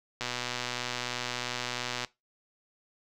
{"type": "click train", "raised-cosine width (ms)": 0.2, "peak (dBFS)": -15, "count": 227, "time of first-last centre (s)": [0.21, 2.047], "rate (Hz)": 123, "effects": ["noise-tail reverb RT60 0.2 s tail -20 dB re dry"]}